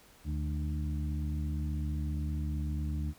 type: harmonic tone with a mistuned harmonic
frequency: 75.1 Hz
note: D2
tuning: 39 cents sharp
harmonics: 1 / 2 / 3 / 4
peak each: -32 / -38 / -42 / -44 dBFS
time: 0.24-3.14 s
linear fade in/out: 50 ms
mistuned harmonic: 3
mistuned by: -53 cents
effects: pink hiss -59 dBFS RMS until 3.18 s